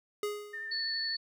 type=tone with exponential decay; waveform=square; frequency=415.3 Hz; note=G#4; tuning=in tune; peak=-30 dBFS; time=0.23-0.83 s; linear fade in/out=2 ms; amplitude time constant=130 ms
type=tone with vibrato; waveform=sine; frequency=1800 Hz; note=A6; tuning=39 cents sharp; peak=-37 dBFS; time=0.53-1.16 s; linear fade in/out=10 ms; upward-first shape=sine; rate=12 Hz; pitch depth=19 cents each way
type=tone; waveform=sine; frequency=4435 Hz; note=C#8; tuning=in tune; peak=-32 dBFS; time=0.71-1.17 s; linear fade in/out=10 ms
effects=none